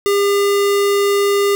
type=tone; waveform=square; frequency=402.7 Hz; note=G4; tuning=47 cents sharp; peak=-13 dBFS; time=0.06-1.55 s; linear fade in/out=0 ms; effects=none